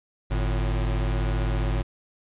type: tone pair together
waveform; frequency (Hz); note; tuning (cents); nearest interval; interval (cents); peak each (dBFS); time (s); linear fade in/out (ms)
square; 50.04 / 111.7; G1 / A2; +36 / +27; octave + major second; 1391; -24 / -30; 0.3-1.83; 20
effects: resampled to 8000 Hz + 10-bit